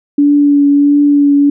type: tone with vibrato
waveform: sine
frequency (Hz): 287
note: D4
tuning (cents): -40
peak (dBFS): -5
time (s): 0.18-1.5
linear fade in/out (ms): 5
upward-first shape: triangle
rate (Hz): 1.5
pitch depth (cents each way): 18
effects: none